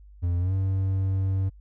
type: tone with pitch glide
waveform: triangle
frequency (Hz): 87.31 to 95.76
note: F2 to G2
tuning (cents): 0 to -40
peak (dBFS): -20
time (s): 0.22-1.5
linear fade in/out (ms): 20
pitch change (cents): +160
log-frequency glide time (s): 0.38-0.53
effects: added 50 Hz sine -46 dBFS peak until 1.6 s